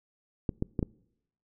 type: clicks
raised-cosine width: 3 ms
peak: -15 dBFS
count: 4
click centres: 0.492 / 0.624 / 0.792 / 0.828 s
effects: noise-tail reverb RT60 0.8 s tail -25 dB re dry